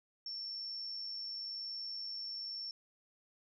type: tone with amplitude modulation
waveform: sine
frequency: 5430 Hz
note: F8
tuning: 50 cents flat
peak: -38 dBFS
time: 0.26-2.71 s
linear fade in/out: 2 ms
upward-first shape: sine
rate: 101 Hz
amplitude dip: 40%
effects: none